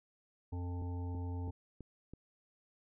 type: harmonic tone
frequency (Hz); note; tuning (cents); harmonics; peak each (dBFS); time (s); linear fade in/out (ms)
88.6; F2; +25; 1 / 3 / 5 / 7 / 9 / 10; -37 / -46 / -52 / -63 / -57 / -55; 0.52-1.51; 10
type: click train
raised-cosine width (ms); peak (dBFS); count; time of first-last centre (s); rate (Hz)
3; -35; 5; 0.82-2.136; 3.04
effects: none